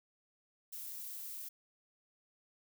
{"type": "noise", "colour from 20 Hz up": "violet", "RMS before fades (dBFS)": -45, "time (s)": [0.72, 1.49], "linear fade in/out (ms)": 10, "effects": []}